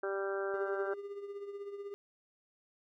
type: harmonic tone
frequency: 196 Hz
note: G3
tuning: in tune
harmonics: 2 / 3 / 4 / 5 / 6 / 7 / 8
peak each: -35 / -40 / -46 / -52 / -48 / -44 / -44 dBFS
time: 0.03-0.94 s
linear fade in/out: 5 ms
type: tone with tremolo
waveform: triangle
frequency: 402.7 Hz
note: G4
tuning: 47 cents sharp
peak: -36 dBFS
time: 0.54-1.94 s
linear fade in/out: 0 ms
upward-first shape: triangle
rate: 16 Hz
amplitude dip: 65%
effects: none